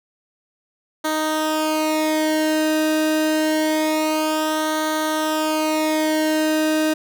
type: tone with flanger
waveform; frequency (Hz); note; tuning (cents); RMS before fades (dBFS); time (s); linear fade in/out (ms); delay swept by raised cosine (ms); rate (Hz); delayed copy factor
sawtooth; 311.1; D#4; 0; -20; 1.04-6.94; 10; 0.39 to 0.93; 0.26; -0.8
effects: none